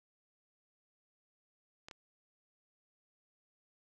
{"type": "clicks", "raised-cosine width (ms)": 0.2, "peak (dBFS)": -30, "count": 2, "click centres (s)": [1.885, 1.912], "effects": []}